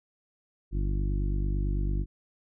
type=harmonic tone; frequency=49 Hz; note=G1; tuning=in tune; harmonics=1 / 2 / 3 / 4 / 5 / 6 / 7; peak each=-26 / -35 / -36 / -42 / -44 / -42 / -43 dBFS; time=0.71-2.06 s; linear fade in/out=50 ms; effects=none